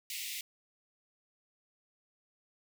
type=high-pass noise; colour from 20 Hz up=pink; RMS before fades=-40 dBFS; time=0.1-0.41 s; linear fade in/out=2 ms; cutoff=2000 Hz; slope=96 dB/octave; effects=none